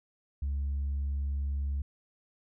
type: tone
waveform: sine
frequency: 70 Hz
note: C#2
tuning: 18 cents sharp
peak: -27 dBFS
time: 0.42-1.82 s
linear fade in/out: 5 ms
effects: tanh soft clip ceiling -27 dBFS